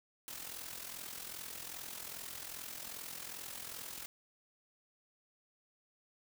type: noise with amplitude modulation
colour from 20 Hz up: white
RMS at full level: -43 dBFS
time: 0.28-4.06 s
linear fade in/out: 0 ms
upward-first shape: sine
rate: 42.5 Hz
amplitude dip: 65%
effects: none